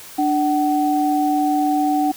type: tone pair together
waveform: sine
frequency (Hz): 295.4 / 754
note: D4 / F#5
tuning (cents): +10 / +32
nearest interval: octave + major third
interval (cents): 1622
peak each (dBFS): -18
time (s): 0.18-2.12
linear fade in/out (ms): 10
effects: white hiss -39 dBFS RMS until 2.16 s